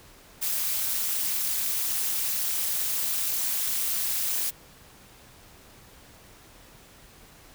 blue noise with amplitude modulation, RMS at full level -24 dBFS, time 0.41-4.51 s, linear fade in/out 20 ms, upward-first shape sine, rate 235 Hz, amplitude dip 80%, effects pink hiss -52 dBFS RMS until 7.54 s

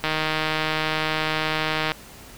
click train, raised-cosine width 0.3 ms, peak -7 dBFS, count 294, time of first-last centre 0.04-1.918 s, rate 156 Hz, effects pink hiss -44 dBFS RMS until 2.37 s

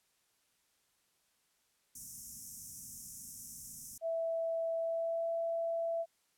white band-stop noise, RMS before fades -45 dBFS, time 1.95-3.98 s, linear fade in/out 5 ms, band 260 to 5500 Hz, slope 96 dB/octave
sine tone with pitch glide, 659.3 to 666.6 Hz, E5 to E5, 0 to +19 cents, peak -32 dBFS, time 4.01-6.06 s, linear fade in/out 50 ms, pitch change +19 cents, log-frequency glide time 4.76-5.3 s
effects white hiss -75 dBFS RMS until 6.37 s + low-pass 12000 Hz 12 dB/octave

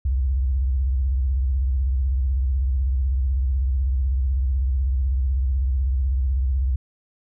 sine tone with vibrato, 65.41 Hz, C2, in tune, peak -18 dBFS, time 0.05-6.76 s, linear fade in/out 5 ms, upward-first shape triangle, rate 16 Hz, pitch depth 200 cents each way, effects none

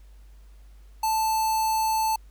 square tone with notch filter, 880 Hz, A5, in tune, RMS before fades -24 dBFS, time 1.03-2.16 s, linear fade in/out 5 ms, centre 2100 Hz, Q 0.7, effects added 50 Hz sine -46 dBFS peak until 2.3 s + pink hiss -64 dBFS RMS until 2.3 s

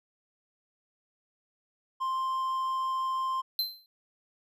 triangle tone, 1049 Hz, C6, 4 cents sharp, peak -26 dBFS, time 2-3.42 s, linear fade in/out 20 ms
square tone with exponential decay, 4098 Hz, C8, 37 cents flat, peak -24 dBFS, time 3.59-3.86 s, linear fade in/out 1 ms, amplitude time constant 58 ms
effects none

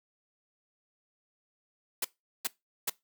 white noise bursts, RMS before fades -30 dBFS, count 3, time 2.02-2.898 s, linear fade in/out 5 ms, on 26 ms, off 400 ms, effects noise-tail reverb RT60 0.2 s tail -21 dB re dry + high-pass 200 Hz 12 dB/octave

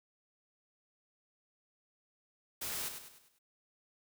white noise with echo, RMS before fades -39 dBFS, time 2.61-2.89 s, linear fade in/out 10 ms, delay 100 ms, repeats 5, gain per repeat -7 dB, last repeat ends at 3.39 s, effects none

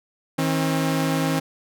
sawtooth tone pair together, 159.5 / 268.5 Hz, D#3 / C4, +43 / +45 cents, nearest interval major sixth, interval 902 cents, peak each -19 dBFS, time 0.38-1.4 s, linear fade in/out 10 ms, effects none

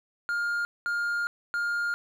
triangle tone bursts at uneven times, 1411 Hz, F6, 17 cents sharp, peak -24 dBFS, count 3, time 0.29-0.65 / 0.86-1.27 / 1.54-1.94 s, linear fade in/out 0 ms, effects none

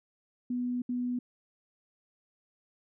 sine tone bursts at uneven times, 246.5 Hz, B3, 3 cents flat, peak -29 dBFS, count 2, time 0.5-0.82 / 0.89-1.19 s, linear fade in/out 5 ms, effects none

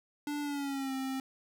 square tone with pitch glide, 292.6 to 265.2 Hz, D4 to C4, -6 to +23 cents, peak -34 dBFS, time 0.27-1.2 s, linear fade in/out 2 ms, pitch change -171 cents, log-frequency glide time 0.41-0.93 s, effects none

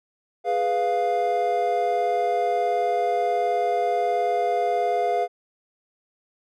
triangle chord, F diminished, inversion first, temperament equal, 415.3 / 493.9 / 698.5 Hz, Ab4 / Cb5 / F5, 0 / 0 / 0 cents, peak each -25 / -25 / -20 dBFS, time 0.44-5.28 s, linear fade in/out 50 ms, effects none

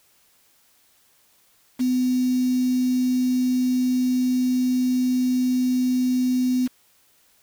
sine tone with quantisation, 252.5 Hz, B3, 39 cents sharp, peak -18 dBFS, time 1.79-6.68 s, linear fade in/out 20 ms, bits 6, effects white hiss -60 dBFS RMS until 7.42 s

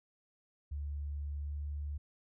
sine tone with pitch glide, 72.4 to 72.99 Hz, D2 to D2, -24 to -10 cents, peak -36 dBFS, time 0.71-1.98 s, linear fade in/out 10 ms, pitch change +14 cents, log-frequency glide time 1.42-1.52 s, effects none

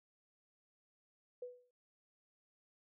sine tone with exponential decay, 493.9 Hz, B4, in tune, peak -40 dBFS, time 1.42-1.71 s, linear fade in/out 5 ms, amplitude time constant 63 ms, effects none

